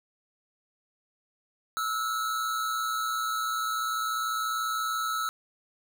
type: tone pair together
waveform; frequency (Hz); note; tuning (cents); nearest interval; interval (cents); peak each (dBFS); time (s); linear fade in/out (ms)
square; 1307 / 1427.4; E6 / F6; -15 / +37; major second; 152; -29 / -37; 1.77-5.29; 0
effects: none